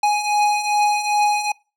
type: beating tone pair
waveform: square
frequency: 830.6 / 833.1 Hz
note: G#5 / G#5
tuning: 0 / +5 cents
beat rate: 2.5 Hz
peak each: -23 / -18 dBFS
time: 0.03-1.52 s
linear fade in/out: 5 ms
effects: noise-tail reverb RT60 0.3 s tail -24 dB re dry + low-pass 9000 Hz 12 dB/octave